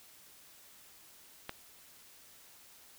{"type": "click", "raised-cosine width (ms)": 0.3, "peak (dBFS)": -22, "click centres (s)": 1.494, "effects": ["white hiss -58 dBFS RMS until 2.98 s"]}